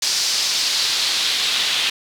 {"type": "noise with band-pass filter sweep", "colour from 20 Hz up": "pink", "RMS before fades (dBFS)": -20, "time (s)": [0.02, 1.9], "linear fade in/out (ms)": 5, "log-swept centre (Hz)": [5200, 3400], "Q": 2.3, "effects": []}